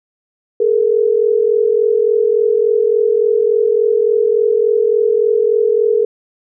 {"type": "tone pair together", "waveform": "sine", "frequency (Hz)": [422.3, 465.8], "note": ["G#4", "A#4"], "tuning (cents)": [29, -1], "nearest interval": "major second", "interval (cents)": 170, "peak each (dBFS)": -13, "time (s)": [0.6, 6.05], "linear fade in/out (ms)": 5, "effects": []}